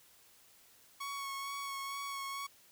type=tone with vibrato; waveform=sawtooth; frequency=1108.7 Hz; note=C#6; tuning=in tune; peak=-35 dBFS; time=1-2.47 s; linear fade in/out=10 ms; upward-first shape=sine; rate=2.2 Hz; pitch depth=19 cents each way; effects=white hiss -63 dBFS RMS until 2.71 s